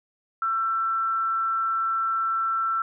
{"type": "tone with frequency modulation", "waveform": "sine", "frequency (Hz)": 1339, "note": "E6", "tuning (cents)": 27, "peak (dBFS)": -22, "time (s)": [0.42, 2.82], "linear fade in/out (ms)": 2, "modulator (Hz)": 223, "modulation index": 0.23, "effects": []}